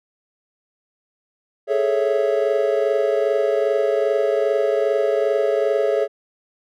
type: chord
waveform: triangle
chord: A major seventh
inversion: third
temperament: equal with one note detuned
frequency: 417.5 / 440 / 554.4 / 659.3 Hz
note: G#4 / A4 / C#5 / E5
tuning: +9 / 0 / 0 / 0 cents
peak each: -19 / -22 / -19 / -22 dBFS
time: 1.67-6.08 s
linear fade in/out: 50 ms
effects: none